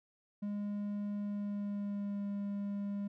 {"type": "tone with pitch glide", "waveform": "triangle", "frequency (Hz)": [205.1, 201.7], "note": ["G#3", "G3"], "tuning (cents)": [-21, 50], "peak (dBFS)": -33, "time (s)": [0.42, 3.08], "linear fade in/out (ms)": 10, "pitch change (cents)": -29, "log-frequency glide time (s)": [1.18, 2.25], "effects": []}